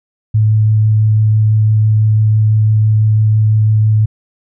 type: tone with vibrato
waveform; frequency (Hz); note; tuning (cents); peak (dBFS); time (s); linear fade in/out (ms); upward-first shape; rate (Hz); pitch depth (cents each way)
sine; 108.1; A2; -30; -7; 0.34-4.06; 10; sine; 6; 8
effects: none